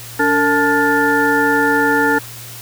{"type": "tone cluster", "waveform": "sine", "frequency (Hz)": [286.2, 452.9, 874, 1419, 1759], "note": ["D4", "A#4", "A5", "F6", "A6"], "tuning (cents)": [-45, -50, -12, 27, -1], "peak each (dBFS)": -18, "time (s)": [0.19, 2.19], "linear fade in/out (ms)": 10, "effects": ["added 118 Hz sine -36 dBFS peak until 2.61 s", "white hiss -34 dBFS RMS until 2.61 s"]}